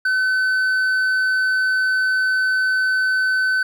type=tone with hard clipping; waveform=triangle; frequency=1518 Hz; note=F#6; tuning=44 cents sharp; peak=-17 dBFS; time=0.05-3.63 s; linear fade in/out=5 ms; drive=7 dB; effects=none